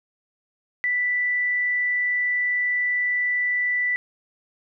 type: tone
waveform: sine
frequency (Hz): 1975.5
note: B6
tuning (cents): 0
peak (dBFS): -20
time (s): 0.84-3.96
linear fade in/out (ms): 0
effects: none